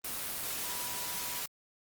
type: tone in noise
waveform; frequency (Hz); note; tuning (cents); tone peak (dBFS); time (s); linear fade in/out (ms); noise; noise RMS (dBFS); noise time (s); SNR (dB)
sine; 977; B5; -19; -47; 0.63-1.41; 5; white; -37; 0.04-1.46; -13
effects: Opus 24 kbps